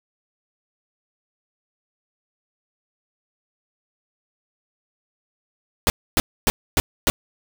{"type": "noise bursts", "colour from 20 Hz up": "pink", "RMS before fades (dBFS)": -17, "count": 5, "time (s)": [5.87, 7.1], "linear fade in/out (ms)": 0, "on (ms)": 30, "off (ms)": 270, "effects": []}